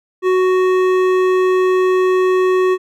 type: tone with hard clipping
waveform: triangle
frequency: 370.6 Hz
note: F#4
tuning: 3 cents sharp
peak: -13 dBFS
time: 0.22-2.78 s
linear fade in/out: 50 ms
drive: 16 dB
effects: none